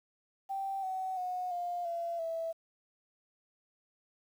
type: tone with pitch steps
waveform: sine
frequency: 780 / 753.9 / 728.6 / 704.2 / 680.6 / 657.8 Hz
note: G5 / F#5 / F#5 / F5 / F5 / E5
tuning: -9 / +32 / -27 / +14 / -45 / -4 cents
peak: -33 dBFS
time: 0.49-2.53 s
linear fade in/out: 20 ms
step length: 340 ms
effects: 10-bit